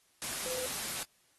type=tone in noise; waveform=sine; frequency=509 Hz; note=C5; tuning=48 cents flat; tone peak=-38 dBFS; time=0.46-0.66 s; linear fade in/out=0 ms; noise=white; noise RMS=-37 dBFS; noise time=0.22-1.03 s; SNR=-4 dB; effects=white hiss -69 dBFS RMS until 1.38 s + AAC 32 kbps